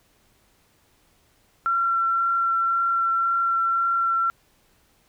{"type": "tone with vibrato", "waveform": "sine", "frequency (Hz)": 1360, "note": "F6", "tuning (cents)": -46, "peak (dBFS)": -19, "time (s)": [1.66, 4.3], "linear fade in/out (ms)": 0, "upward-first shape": "sine", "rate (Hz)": 1.9, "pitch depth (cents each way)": 9, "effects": ["pink hiss -62 dBFS RMS until 5.08 s"]}